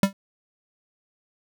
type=tone with exponential decay; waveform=square; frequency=196.2 Hz; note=G3; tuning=2 cents sharp; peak=-12 dBFS; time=0.03-0.13 s; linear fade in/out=2 ms; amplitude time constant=21 ms; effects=none